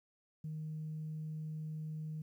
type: tone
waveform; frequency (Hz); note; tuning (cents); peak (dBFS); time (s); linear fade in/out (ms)
sine; 155.56; D#3; 0; -38; 0.44-2.22; 5
effects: tanh soft clip ceiling -35 dBFS + 12-bit

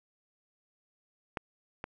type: clicks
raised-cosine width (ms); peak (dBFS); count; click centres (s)
0.5; -18 / -22; 2; 1.372 / 1.841
effects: none

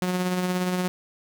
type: tone with tremolo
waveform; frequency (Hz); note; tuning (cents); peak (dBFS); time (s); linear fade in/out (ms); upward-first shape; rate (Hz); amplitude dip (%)
sawtooth; 181.7; F#3; -31; -18; 0.02-0.88; 0; sine; 17; 35
effects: none

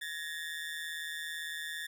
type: ring-modulated tone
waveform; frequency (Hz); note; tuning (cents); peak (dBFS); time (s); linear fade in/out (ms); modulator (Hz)
30% pulse; 1774; A6; +14; -32; 0.01-1.87; 10; 78.9
effects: none

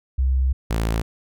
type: tone pair in turn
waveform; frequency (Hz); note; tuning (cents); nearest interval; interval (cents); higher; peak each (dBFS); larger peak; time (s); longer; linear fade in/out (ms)
sine / sawtooth; 65.3 / 55.7; C2 / A1; -3 / +22; minor third; 275; first; -16; neither; 0.18-0.53 / 0.7-1.02; first; 10
effects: none

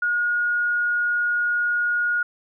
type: tone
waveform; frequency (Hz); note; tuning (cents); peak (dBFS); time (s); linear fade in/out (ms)
sine; 1439; F#6; -49; -19; 0.02-2.23; 5
effects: none

